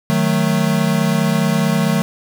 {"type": "chord", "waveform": "square", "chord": "D# diminished", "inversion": "none", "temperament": "equal", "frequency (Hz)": [155.56, 185, 220], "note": ["D#3", "F#3", "A3"], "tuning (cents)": [0, 0, 0], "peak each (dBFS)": -19, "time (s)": [0.1, 2.02], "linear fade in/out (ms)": 0, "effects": []}